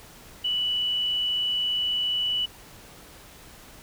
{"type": "tone", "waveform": "sine", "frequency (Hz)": 2960, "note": "F#7", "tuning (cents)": 0, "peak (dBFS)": -23, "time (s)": [0.44, 2.46], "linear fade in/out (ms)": 10, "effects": ["pink hiss -48 dBFS RMS until 3.82 s"]}